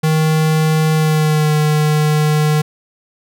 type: tone with pitch glide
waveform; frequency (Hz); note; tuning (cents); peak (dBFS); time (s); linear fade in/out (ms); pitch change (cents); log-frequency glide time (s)
square; 156.8 to 152.07; D#3 to D#3; +14 to -39; -12; 0.03-2.62; 10; -53; 0.94-1.54
effects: none